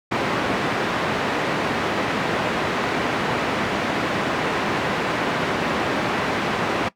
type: band-pass noise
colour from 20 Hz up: pink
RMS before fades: -23 dBFS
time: 0.11-6.89 s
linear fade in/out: 10 ms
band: 200 to 2400 Hz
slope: 12 dB/octave
effects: noise-tail reverb RT60 0.1 s tail -18 dB re dry